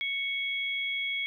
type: tone pair together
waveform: sine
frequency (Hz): 2217 / 3322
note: C#7 / G#7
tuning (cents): 0 / 0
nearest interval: perfect fifth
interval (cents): 700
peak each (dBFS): -30 / -34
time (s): 0.01-1.26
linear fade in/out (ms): 0
effects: none